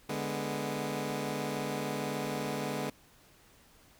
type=chord; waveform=15% pulse; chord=G# diminished; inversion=second; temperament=equal with one note detuned; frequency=146.83 / 208.4 / 246.9 Hz; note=D3 / G#3 / B3; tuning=0 / +6 / 0 cents; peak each=-31 dBFS; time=0.09-2.9 s; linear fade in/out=5 ms; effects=pink hiss -61 dBFS RMS until 3.99 s